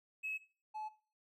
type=tone pair in turn; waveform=triangle; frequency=2576 / 859.6 Hz; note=E7 / A5; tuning=-41 / -41 cents; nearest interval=octave + perfect fifth; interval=1900 cents; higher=first; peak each=-35 / -38 dBFS; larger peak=first; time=0.23-0.38 / 0.74-0.89 s; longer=neither; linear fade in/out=20 ms; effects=noise-tail reverb RT60 0.4 s tail -19 dB re dry + tanh soft clip ceiling -34 dBFS